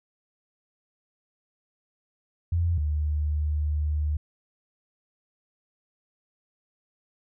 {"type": "tone pair in turn", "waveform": "sine", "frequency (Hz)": [85.2, 75.19], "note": ["F2", "D2"], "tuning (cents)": [-42, 41], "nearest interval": "major second", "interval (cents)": 217, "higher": "first", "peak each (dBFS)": [-21, -23], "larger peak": "first", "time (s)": [[2.52, 2.78], [2.78, 4.17]], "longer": "second", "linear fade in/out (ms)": 5, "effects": []}